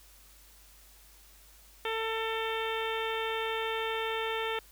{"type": "harmonic tone", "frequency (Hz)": 446.9, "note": "A4", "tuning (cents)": 27, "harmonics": [1, 2, 3, 4, 5, 6, 7, 8], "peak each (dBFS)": [-34, -37, -39, -40, -41, -42, -42, -43], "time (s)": [1.85, 4.59], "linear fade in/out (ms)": 2, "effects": ["added 50 Hz sine -58 dBFS peak until 4.71 s", "white hiss -58 dBFS RMS until 4.71 s"]}